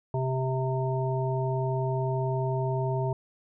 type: harmonic tone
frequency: 130.81 Hz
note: C3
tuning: in tune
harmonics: 1 / 3 / 5 / 7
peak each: -27 / -32 / -34 / -35 dBFS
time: 0.14-3.13 s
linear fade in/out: 2 ms
effects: none